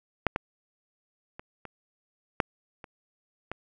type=clicks; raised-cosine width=0.5 ms; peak=-7 / -12 / -25 / -25 / -7 / -27 / -19 dBFS; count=7; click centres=0.267 / 0.361 / 1.395 / 1.653 / 2.402 / 2.842 / 3.516 s; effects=none